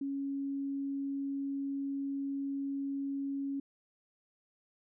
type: tone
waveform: sine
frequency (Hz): 276.8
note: C#4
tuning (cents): -2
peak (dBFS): -33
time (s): 0.01-3.6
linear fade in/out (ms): 5
effects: none